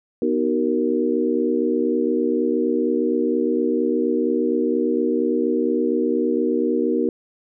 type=chord; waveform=sine; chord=B major seventh; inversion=none; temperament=equal with one note detuned; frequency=246.9 / 311.1 / 379.7 / 466.2 Hz; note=B3 / D#4 / F#4 / A#4; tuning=0 / 0 / +45 / 0 cents; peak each=-23 dBFS; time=0.22-7.09 s; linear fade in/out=2 ms; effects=none